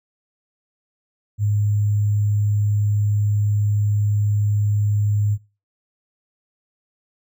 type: tone with sample-and-hold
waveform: sine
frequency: 103.83 Hz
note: G#2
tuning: in tune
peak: -16 dBFS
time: 1.38-5.38 s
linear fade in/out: 50 ms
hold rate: 7350 Hz
effects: noise-tail reverb RT60 0.3 s tail -23 dB re dry

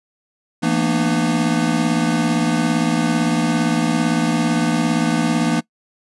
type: tone cluster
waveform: square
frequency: 167 / 225.6 / 243.3 / 301 Hz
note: E3 / A3 / B3 / D4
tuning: +23 / +44 / -26 / +43 cents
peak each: -22 dBFS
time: 0.62-5.61 s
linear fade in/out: 20 ms
effects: noise-tail reverb RT60 0.1 s tail -22 dB re dry + resampled to 24000 Hz

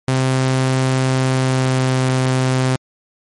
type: tone with pitch glide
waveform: sawtooth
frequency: 130.81 to 129.68 Hz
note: C3 to C3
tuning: 0 to -15 cents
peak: -10 dBFS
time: 0.08-2.76 s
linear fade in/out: 0 ms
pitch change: -15 cents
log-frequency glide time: 1.16-2 s
effects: MP3 48 kbps

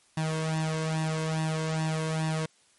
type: tone with flanger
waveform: sawtooth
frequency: 158.4 Hz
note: D#3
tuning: 31 cents sharp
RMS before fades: -29 dBFS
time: 0.17-2.46 s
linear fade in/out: 5 ms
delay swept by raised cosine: 1.1 to 1.93 ms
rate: 2.4 Hz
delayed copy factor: +0.8
effects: white hiss -63 dBFS RMS until 2.78 s + MP3 48 kbps

